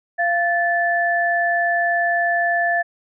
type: tone pair together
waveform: sine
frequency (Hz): 690 / 1748.3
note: F5 / A6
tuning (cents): -21 / -12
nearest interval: octave + major third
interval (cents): 1609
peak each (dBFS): -19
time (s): 0.18-2.83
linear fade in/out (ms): 20
effects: none